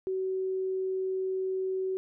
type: tone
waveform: sine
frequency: 377.5 Hz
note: F#4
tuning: 35 cents sharp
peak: -28 dBFS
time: 0.07-1.97 s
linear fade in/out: 0 ms
effects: none